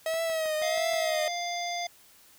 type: tone with vibrato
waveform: 45% pulse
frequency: 638 Hz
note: D#5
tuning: 43 cents sharp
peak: -27 dBFS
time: 0.06-1.28 s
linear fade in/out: 2 ms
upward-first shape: triangle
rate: 1.5 Hz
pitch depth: 67 cents each way
type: click train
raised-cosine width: 0.5 ms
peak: -31 dBFS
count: 6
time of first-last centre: 0.14-0.935 s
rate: 6.29 Hz
type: harmonic tone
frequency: 698.5 Hz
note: F5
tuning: in tune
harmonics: 1 / 3 / 5 / 7 / 9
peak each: -32 / -37 / -39 / -40 / -42 dBFS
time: 0.62-1.87 s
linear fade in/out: 5 ms
effects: white hiss -57 dBFS RMS until 2.38 s